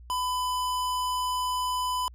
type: tone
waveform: square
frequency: 1002 Hz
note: B5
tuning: 25 cents sharp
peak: -27 dBFS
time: 0.1-2.08 s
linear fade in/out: 0 ms
effects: added 60 Hz sine -45 dBFS peak until 2.14 s + resampled to 32000 Hz